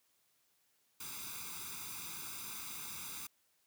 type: noise with comb filter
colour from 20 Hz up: white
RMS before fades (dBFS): -45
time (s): 1-3.27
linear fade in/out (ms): 5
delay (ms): 0.82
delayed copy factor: +1
effects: white hiss -75 dBFS RMS until 3.66 s + high-pass 80 Hz 12 dB/octave